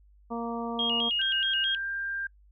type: harmonic tone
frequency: 233.1 Hz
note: A#3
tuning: in tune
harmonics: 1 / 2 / 3 / 4 / 5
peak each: -33 / -36 / -38 / -39 / -40 dBFS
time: 0.3-1.1 s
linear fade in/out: 20 ms
type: tone with vibrato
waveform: sine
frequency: 3049 Hz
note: G7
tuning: 49 cents flat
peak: -25 dBFS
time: 0.79-1.75 s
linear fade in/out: 2 ms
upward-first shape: square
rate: 4.7 Hz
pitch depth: 110 cents each way
type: tone with pitch glide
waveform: sine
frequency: 1568 to 1591.7 Hz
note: G6 to G6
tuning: 0 to +26 cents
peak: -30 dBFS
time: 1.19-2.27 s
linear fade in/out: 5 ms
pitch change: +26 cents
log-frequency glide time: 1.59-1.89 s
effects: noise-tail reverb RT60 0.1 s tail -22 dB re dry + added 50 Hz sine -55 dBFS peak until 2.51 s